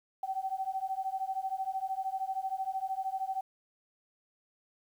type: beating tone pair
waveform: sine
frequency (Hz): 760 / 773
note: F#5 / G5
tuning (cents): +46 / -24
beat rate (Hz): 13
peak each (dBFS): -35 / -35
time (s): 0.23-3.41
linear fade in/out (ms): 5
effects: 10-bit